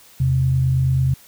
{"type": "tone pair together", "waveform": "sine", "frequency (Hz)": [81.82, 131], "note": ["E2", "C3"], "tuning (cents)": [-12, 2], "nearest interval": "minor sixth", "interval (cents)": 814, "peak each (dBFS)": [-23, -15], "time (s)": [0.2, 1.14], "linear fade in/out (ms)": 5, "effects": ["white hiss -48 dBFS RMS until 1.27 s"]}